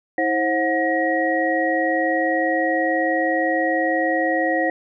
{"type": "tone cluster", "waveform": "sine", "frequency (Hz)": [322.4, 533, 727, 1896], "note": ["E4", "C5", "F#5", "A#6"], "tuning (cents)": [-38, 32, -31, 29], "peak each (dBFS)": -23, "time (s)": [0.18, 4.7], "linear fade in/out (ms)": 2, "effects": []}